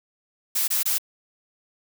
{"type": "noise bursts", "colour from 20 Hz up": "blue", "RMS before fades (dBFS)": -23, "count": 3, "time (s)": [0.55, 0.984], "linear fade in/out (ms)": 10, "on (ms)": 130, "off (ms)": 22, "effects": []}